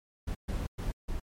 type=noise bursts at uneven times; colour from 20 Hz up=brown; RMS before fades=-33 dBFS; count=4; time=0.27-0.35 / 0.48-0.67 / 0.78-0.92 / 1.08-1.2 s; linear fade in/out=10 ms; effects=MP3 64 kbps